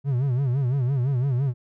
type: tone with vibrato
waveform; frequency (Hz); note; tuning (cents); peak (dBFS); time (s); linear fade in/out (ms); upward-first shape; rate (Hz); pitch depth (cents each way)
triangle; 130.81; C3; 0; -18; 0.04-1.54; 50; sine; 5.9; 150
effects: none